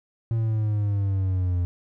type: exponential sweep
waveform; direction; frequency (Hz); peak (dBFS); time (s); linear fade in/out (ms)
triangle; down; 114.9 to 87.31; -19; 0.31-1.65; 0
effects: none